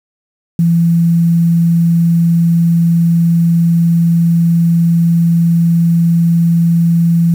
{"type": "tone with quantisation", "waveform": "sine", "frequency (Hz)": 168.4, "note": "E3", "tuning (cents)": 37, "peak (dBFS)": -7, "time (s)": [0.59, 7.34], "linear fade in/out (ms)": 2, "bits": 6, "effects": []}